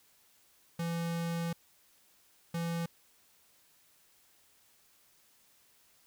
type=tone bursts at uneven times; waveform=square; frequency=168.3 Hz; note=E3; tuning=36 cents sharp; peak=-33 dBFS; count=2; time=0.79-1.53 / 2.54-2.86 s; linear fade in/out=5 ms; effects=white hiss -66 dBFS RMS until 6.06 s